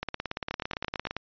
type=two click trains; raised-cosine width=0.3 ms; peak=-15 / -15 dBFS; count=21 / 6; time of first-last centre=0.03-1.166 / 0.51-1.07 s; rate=17.6 / 8.93 Hz; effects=resampled to 11025 Hz